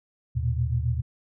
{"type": "tone cluster", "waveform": "sine", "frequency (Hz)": [77.9, 115.1, 122.5], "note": ["D#2", "A#2", "B2"], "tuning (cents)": [3, -22, -14], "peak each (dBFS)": -27, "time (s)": [0.35, 1.02], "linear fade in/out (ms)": 20, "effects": []}